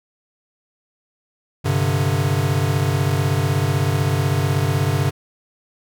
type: chord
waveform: square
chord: G suspended fourth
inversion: none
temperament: equal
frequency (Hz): 98 / 130.81 / 146.83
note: G2 / C3 / D3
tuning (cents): 0 / 0 / 0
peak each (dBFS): -22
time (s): 1.64-5.11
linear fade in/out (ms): 20
effects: none